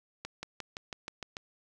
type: accelerating click train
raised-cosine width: 0.2 ms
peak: -21 dBFS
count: 8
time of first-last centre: 0.25-1.368 s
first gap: 180 ms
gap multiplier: 0.96
effects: none